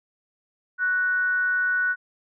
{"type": "tone with frequency modulation", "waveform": "sine", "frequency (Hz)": 1481, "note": "F#6", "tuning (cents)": 1, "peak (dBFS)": -20, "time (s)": [0.78, 1.96], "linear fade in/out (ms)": 50, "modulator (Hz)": 372, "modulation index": 0.21, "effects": []}